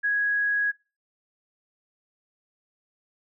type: tone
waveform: sine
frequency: 1661.2 Hz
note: G#6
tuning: in tune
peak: -21 dBFS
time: 0.03-0.72 s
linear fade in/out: 20 ms
effects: noise-tail reverb RT60 0.3 s tail -22 dB re dry